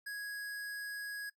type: tone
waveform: square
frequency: 1661.2 Hz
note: G#6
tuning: in tune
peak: -40 dBFS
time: 0.06-1.3 s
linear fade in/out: 10 ms
effects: noise-tail reverb RT60 0.1 s tail -20 dB re dry